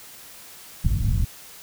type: low-pass noise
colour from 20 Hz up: pink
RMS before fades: -21 dBFS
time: 0.84-1.25 s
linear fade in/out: 5 ms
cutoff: 160 Hz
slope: 24 dB/octave
effects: white hiss -44 dBFS RMS until 1.62 s